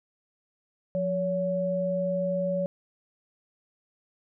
sine tone pair together, 177.65 / 564 Hz, F3 / C#5, +30 / +30 cents, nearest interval octave + minor sixth, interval 2000 cents, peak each -30 / -26 dBFS, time 0.95-2.66 s, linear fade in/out 0 ms, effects none

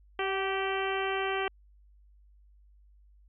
harmonic tone with a mistuned harmonic, 388 Hz, G4, 18 cents flat, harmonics 1 / 2 / 3 / 4 / 5 / 6 / 7 / 8, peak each -32 / -35 / -37 / -38 / -39 / -40 / -40 / -41 dBFS, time 0.19-1.48 s, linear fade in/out 2 ms, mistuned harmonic 2, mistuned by -27 cents, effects added 50 Hz sine -56 dBFS peak until 3.28 s

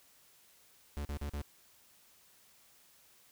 45% pulse tone bursts, 72.5 Hz, D2, 22 cents flat, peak -36 dBFS, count 4, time 0.97-1.416 s, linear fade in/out 0 ms, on 80 ms, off 42 ms, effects white hiss -64 dBFS RMS until 3.31 s

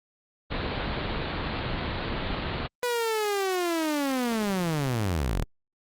pink low-pass noise, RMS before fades -30 dBFS, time 0.5-2.68 s, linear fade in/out 20 ms, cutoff 4400 Hz, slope 96 dB/octave
sawtooth linear sweep, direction down, 493.9 to 31.78 Hz, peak -21 dBFS, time 2.83-5.44 s, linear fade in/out 0 ms
effects Opus 24 kbps

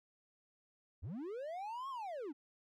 triangle linear two-way sweep, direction up then down, 63.5 to 1112 to 256.4 Hz, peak -39 dBFS, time 1.02-2.33 s, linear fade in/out 20 ms, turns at 1.89 s, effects none

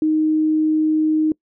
sine tone, 311.1 Hz, D#4, in tune, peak -14 dBFS, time 0.02-1.32 s, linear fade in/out 2 ms, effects noise-tail reverb RT60 0.1 s tail -25 dB re dry

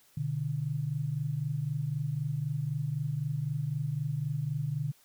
sine tone pair together, 124.79 / 148.7 Hz, B2 / D3, +18 / +22 cents, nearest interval minor third, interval 304 cents, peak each -34 / -31 dBFS, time 0.17-4.92 s, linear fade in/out 5 ms, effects white hiss -63 dBFS RMS until 5.04 s

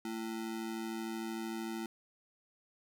square ring-modulated tone, 280 Hz, C#4, 18 cents sharp, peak -35 dBFS, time 0.05-1.86 s, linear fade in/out 2 ms, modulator 56.6 Hz, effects 12-bit

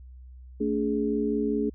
sine tone cluster, 222.9 / 288.1 / 416.9 Hz, A3 / D4 / G#4, +23 / -33 / +7 cents, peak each -28 dBFS, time 0.6-1.7 s, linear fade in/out 10 ms, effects added 63 Hz sine -43 dBFS peak until 1.74 s

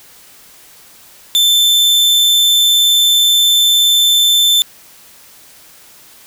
40% pulse tone, 3539 Hz, A7, 9 cents sharp, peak -7 dBFS, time 1.35-4.62 s, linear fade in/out 0 ms, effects white hiss -42 dBFS RMS until 6.26 s

